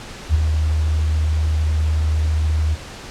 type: tone with ADSR envelope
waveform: sine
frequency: 77.78 Hz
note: D#2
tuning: in tune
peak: -9 dBFS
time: 0.29-2.76 s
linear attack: 55 ms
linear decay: 18 ms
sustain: -6 dB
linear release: 27 ms
effects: pink hiss -35 dBFS RMS until 3.1 s + low-pass 7000 Hz 12 dB/octave